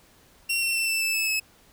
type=tone with pitch steps; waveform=sawtooth; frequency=2735 / 2710 / 2685 / 2660 / 2636 / 2611 / 2587 Hz; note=F7 / E7 / E7 / E7 / E7 / E7 / E7; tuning=-37 / +47 / +31 / +15 / -1 / -17 / -33 cents; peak=-20 dBFS; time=0.49-1.4 s; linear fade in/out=10 ms; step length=130 ms; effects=pink hiss -57 dBFS RMS until 1.72 s